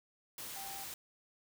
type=tone in noise; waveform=sine; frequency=784 Hz; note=G5; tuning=in tune; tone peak=-47 dBFS; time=0.56-0.84 s; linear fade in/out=2 ms; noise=white; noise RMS=-45 dBFS; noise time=0.38-0.94 s; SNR=-5 dB; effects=none